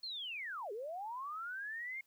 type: linear two-way sweep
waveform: sine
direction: down then up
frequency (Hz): 4346 to 392 to 2164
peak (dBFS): -40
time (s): 0.03-2.01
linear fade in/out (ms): 5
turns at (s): 0.72
effects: white hiss -75 dBFS RMS until 2.06 s